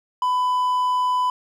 triangle tone, 1000 Hz, B5, 21 cents sharp, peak -16 dBFS, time 0.22-1.3 s, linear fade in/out 2 ms, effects none

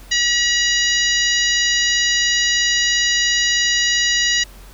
harmonic tone, 963 Hz, B5, 44 cents flat, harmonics 2 / 3 / 4 / 5 / 6 / 7, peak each -19 / -21 / -22 / -23 / -24 / -24 dBFS, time 0.11-4.44 s, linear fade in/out 10 ms, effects added 45 Hz sine -39 dBFS peak until 4.73 s + pink hiss -45 dBFS RMS until 4.73 s

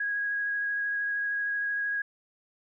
sine tone with vibrato, 1651 Hz, G#6, 11 cents flat, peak -27 dBFS, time 0-2.02 s, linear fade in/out 5 ms, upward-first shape triangle, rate 13 Hz, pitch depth 14 cents each way, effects none

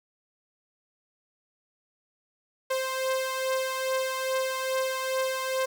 sawtooth beating tone pair, 523.3 / 525.7 Hz, C5 / C5, 0 / +8 cents, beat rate 2.4 Hz, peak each -24 / -29 dBFS, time 2.7-5.66 s, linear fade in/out 10 ms, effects none

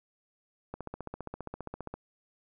click train, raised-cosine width 1 ms, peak -24 dBFS, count 19, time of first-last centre 0.74-1.94 s, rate 15 Hz, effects none

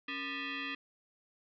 sine tone with frequency modulation, 277.7 Hz, C#4, 3 cents sharp, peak -36 dBFS, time 0.08-0.75 s, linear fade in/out 5 ms, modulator 745 Hz, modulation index 4.1, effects none

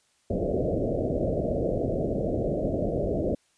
white low-pass noise, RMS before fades -27 dBFS, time 0.3-3.35 s, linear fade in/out 5 ms, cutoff 660 Hz, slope 96 dB/octave, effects white hiss -67 dBFS RMS until 3.57 s + resampled to 22050 Hz

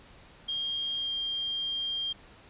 sine tone with pitch glide, 3222 to 3200 Hz, G7 to G7, +47 to +35 cents, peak -29 dBFS, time 0.48-2.13 s, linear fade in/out 10 ms, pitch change -12 cents, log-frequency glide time 0.97-1.11 s, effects pink hiss -54 dBFS RMS until 2.49 s + resampled to 8000 Hz

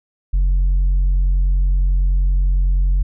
sine tone with tanh clipping, 45.37 Hz, F#1, 33 cents flat, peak -13 dBFS, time 0.33-3.03 s, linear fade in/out 10 ms, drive 2 dB, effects none

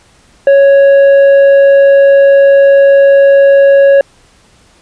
triangle tone with tanh clipping, 554.4 Hz, C#5, in tune, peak -3 dBFS, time 0.47-4.01 s, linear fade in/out 2 ms, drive 10 dB, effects pink hiss -46 dBFS RMS until 4.81 s + resampled to 22050 Hz

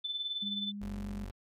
sine tone with tremolo, 3520 Hz, A7, in tune, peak -31 dBFS, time 0.04-0.72 s, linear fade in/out 10 ms, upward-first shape sine, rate 19 Hz, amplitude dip 60%
sine tone with pitch glide, 202.8 to 204.9 Hz, G#3 to G#3, -41 to -23 cents, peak -38 dBFS, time 0.42-1.25 s, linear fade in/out 10 ms, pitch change +18 cents, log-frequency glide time 0.61-0.98 s
30% pulse tone, 47.05 Hz, F#1, 30 cents sharp, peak -37 dBFS, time 0.81-1.31 s, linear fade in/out 10 ms
effects MP3 96 kbps

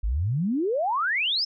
sine exponential sweep, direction up, 47.15 to 5440 Hz, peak -22 dBFS, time 0.03-1.45 s, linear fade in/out 10 ms, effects none

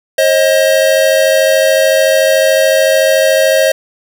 square tone pair together, 536.3 / 630 Hz, C5 / D#5, +43 / +21 cents, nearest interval minor third, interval 278 cents, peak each -11 dBFS, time 0.18-3.72 s, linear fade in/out 5 ms, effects none

